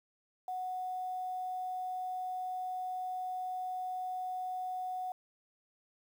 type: tone with quantisation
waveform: sine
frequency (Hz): 738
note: F#5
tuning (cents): -5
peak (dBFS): -35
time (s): 0.48-5.12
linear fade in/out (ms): 2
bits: 10
effects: none